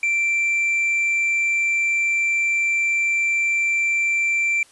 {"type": "tone", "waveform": "triangle", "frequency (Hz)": 2349, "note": "D7", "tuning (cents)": 0, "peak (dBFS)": -16, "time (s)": [0.03, 4.63], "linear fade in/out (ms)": 2, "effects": ["white hiss -52 dBFS RMS until 4.71 s", "resampled to 24000 Hz"]}